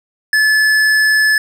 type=tone with hard clipping; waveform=sine; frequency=1728 Hz; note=A6; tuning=32 cents flat; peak=-11 dBFS; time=0.33-1.38 s; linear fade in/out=2 ms; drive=11 dB; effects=none